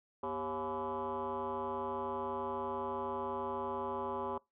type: tone with frequency modulation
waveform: sine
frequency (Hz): 698.5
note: F5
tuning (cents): 0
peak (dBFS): -34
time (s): 0.23-4.38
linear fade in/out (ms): 5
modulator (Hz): 152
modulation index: 2.8
effects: noise-tail reverb RT60 0.2 s tail -24 dB re dry + tanh soft clip ceiling -30 dBFS